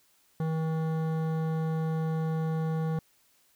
triangle tone with hard clipping, 159.9 Hz, D#3, 48 cents sharp, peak -29 dBFS, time 0.4-2.99 s, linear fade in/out 2 ms, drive 18 dB, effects white hiss -66 dBFS RMS until 3.55 s

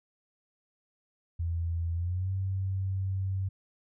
sine tone with pitch glide, 84.2 to 95.61 Hz, E2 to G2, +37 to -43 cents, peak -28 dBFS, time 1.39-3.49 s, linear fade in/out 10 ms, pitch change +220 cents, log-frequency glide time 1.94-2.31 s, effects none

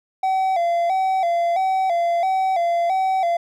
triangle tone with vibrato, 722 Hz, F#5, 43 cents flat, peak -15 dBFS, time 0.23-3.37 s, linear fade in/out 5 ms, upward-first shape square, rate 1.5 Hz, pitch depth 91 cents each way, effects none

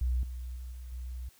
sine tone with level steps, 62 Hz, B1, 7 cents sharp, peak -26 / -36 / -38 / -40 / -36 dBFS, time 0.01-1.29 s, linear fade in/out 5 ms, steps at 0.23 / 0.56 / 0.72 / 0.92 s, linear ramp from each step 2 ms, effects white hiss -62 dBFS RMS until 1.39 s

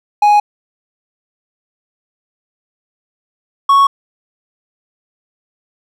triangle tone pair in turn, 830.6 / 1108.7 Hz, G#5 / C#6, 0 / 0 cents, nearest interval perfect fourth, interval 500 cents, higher second, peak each -4 dBFS, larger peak neither, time 0.22-0.4 / 3.69-3.87 s, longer neither, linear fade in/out 5 ms, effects none

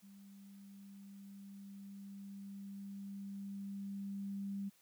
sine tone with level ramp, 198.2 Hz, G3, 19 cents sharp, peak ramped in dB -55 to -38 dBFS, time 0.02-4.7 s, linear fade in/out 20 ms, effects white hiss -70 dBFS RMS until 4.81 s

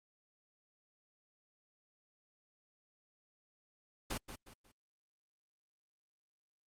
pink noise with echo, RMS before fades -38 dBFS, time 4.1-4.18 s, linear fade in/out 10 ms, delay 180 ms, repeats 3, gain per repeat -9 dB, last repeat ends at 4.72 s, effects low-pass 12000 Hz 12 dB/octave + Opus 48 kbps

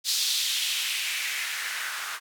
blue noise with band-pass filter sweep, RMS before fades -29 dBFS, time 0.04-2.2 s, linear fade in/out 50 ms, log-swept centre 4400 to 1300 Hz, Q 2.3, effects none

